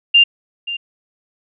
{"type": "tone with echo", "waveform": "sine", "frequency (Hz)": 2794, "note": "F7", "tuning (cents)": 0, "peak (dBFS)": -6, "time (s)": [0.14, 0.24], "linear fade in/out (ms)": 10, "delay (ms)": 530, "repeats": 1, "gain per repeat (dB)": -15, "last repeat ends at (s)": 0.77, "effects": []}